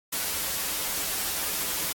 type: noise with comb filter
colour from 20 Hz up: white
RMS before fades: -29 dBFS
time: 0.12-1.93 s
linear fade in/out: 10 ms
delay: 8.4 ms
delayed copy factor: -0.65
effects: AAC 64 kbps